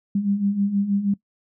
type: beating tone pair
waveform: sine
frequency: 196 / 202.3 Hz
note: G3 / G#3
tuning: 0 / -45 cents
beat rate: 6.3 Hz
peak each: -26 / -20 dBFS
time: 0.15-1.14 s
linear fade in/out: 5 ms
effects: noise-tail reverb RT60 0.1 s tail -20 dB re dry